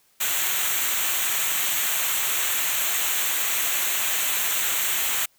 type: noise with comb filter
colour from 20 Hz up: white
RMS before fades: -24 dBFS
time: 0.2-5.26 s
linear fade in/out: 10 ms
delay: 0.2 ms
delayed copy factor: -0.75
effects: white hiss -62 dBFS RMS until 5.38 s